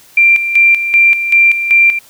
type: tone with tremolo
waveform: sine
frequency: 2368 Hz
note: D7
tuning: 14 cents sharp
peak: -4 dBFS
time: 0.17-1.99 s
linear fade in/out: 5 ms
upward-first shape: square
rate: 2.6 Hz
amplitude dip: 65%
effects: white hiss -43 dBFS RMS until 2.09 s